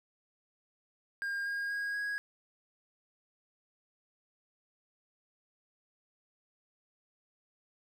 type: tone with pitch steps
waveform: triangle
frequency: 1611 / 1625 / 1639.2 / 1653.4 Hz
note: G6 / G#6 / G#6 / G#6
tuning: +47 / -38 / -23 / -8 cents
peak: -31 dBFS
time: 1.22-2.18 s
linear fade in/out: 0 ms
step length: 240 ms
effects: none